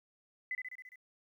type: tone with echo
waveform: sine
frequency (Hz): 2013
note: B6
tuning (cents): +33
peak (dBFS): -34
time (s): 0.51-0.55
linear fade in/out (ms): 2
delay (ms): 68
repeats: 6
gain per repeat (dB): -3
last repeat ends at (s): 0.958
effects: 12-bit